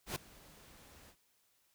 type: noise with ADSR envelope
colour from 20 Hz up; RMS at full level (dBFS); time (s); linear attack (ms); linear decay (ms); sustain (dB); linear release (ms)
pink; -37; 0.06-1.16; 100; 3; -22; 73
effects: white hiss -74 dBFS RMS until 1.74 s